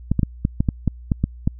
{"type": "clicks", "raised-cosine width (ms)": 5, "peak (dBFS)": -5, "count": 10, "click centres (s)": [0.116, 0.193, 0.232, 0.451, 0.605, 0.688, 0.877, 1.118, 1.24, 1.475], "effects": ["added 60 Hz sine -36 dBFS peak until 1.59 s"]}